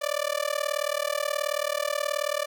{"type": "tone with amplitude modulation", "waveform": "sawtooth", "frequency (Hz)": 587.3, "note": "D5", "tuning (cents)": 0, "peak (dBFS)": -18, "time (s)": [0.01, 2.46], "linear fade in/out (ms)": 20, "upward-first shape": "sine", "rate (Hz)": 38.6, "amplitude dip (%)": 100, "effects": []}